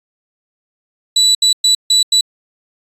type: tone bursts at uneven times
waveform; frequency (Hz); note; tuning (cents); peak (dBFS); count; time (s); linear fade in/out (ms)
35% pulse; 3951; B7; 0; -6; 5; 1.16-1.35 / 1.42-1.53 / 1.64-1.75 / 1.9-2.03 / 2.12-2.21; 5
effects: resampled to 32000 Hz